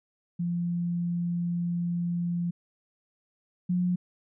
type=tone pair in turn; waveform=sine; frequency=173.1 / 178.89 Hz; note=F3 / F3; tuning=-15 / +42 cents; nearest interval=minor second; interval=57 cents; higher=second; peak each=-26 / -23 dBFS; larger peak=second; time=0.39-2.51 / 3.69-3.96 s; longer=first; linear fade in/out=10 ms; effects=none